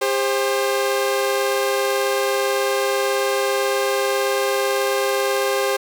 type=tone pair together; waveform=sawtooth; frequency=401.3 / 529 Hz; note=G4 / C5; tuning=+41 / +19 cents; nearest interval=perfect fourth; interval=478 cents; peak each=-17 dBFS; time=0.01-5.77 s; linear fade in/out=10 ms; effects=none